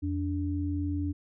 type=tone pair together; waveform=sine; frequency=86.22 / 290 Hz; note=F2 / D4; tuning=-22 / -22 cents; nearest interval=octave + major sixth; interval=2100 cents; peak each=-30 / -31 dBFS; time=0.02-1.13 s; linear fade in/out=20 ms; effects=none